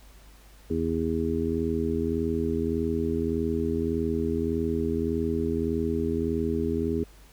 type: harmonic tone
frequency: 81.7 Hz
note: E2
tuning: 15 cents flat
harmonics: 1 / 2 / 3 / 4 / 5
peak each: -32 / -35 / -29 / -31 / -29 dBFS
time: 0.7-7.04 s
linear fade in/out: 5 ms
effects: added 50 Hz sine -50 dBFS peak until 7.32 s + pink hiss -56 dBFS RMS until 7.32 s